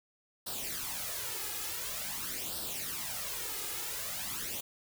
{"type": "noise with flanger", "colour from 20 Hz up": "white", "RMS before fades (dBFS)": -38, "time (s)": [0.46, 4.61], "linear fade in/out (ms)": 10, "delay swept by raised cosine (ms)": [0.22, 2.42], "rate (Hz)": 0.47, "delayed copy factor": 0.7, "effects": []}